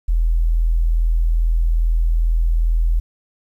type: tone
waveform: sine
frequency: 41.2 Hz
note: E1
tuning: in tune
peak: -13 dBFS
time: 0.08-3 s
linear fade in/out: 10 ms
effects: 9-bit